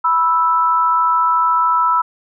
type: tone pair together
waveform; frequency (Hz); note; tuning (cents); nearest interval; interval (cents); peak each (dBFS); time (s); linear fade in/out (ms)
sine; 984.6 / 1318.5; B5 / E6; -6 / 0; perfect fourth; 506; -15 / -14; 0.04-2.02; 10
effects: none